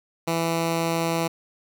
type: tone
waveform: 10% pulse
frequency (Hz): 165.9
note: E3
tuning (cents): +11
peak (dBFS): -14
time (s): 0.27-1.28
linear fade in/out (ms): 10
effects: none